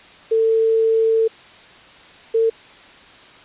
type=tone pair in turn; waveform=sine; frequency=447.8 / 451.4 Hz; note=A4 / A4; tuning=+30 / +44 cents; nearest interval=unison; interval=14 cents; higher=second; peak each=-13 dBFS; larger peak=neither; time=0.31-1.28 / 2.34-2.5 s; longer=first; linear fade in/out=10 ms; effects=white hiss -44 dBFS RMS until 3.44 s + resampled to 8000 Hz